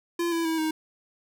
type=tone with pitch steps; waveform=square; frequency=342.5 / 332.9 / 323.7 / 314.6 Hz; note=F4 / E4 / E4 / D#4; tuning=-34 / +17 / -31 / +19 cents; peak=-25 dBFS; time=0.19-0.71 s; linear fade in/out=5 ms; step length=130 ms; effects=none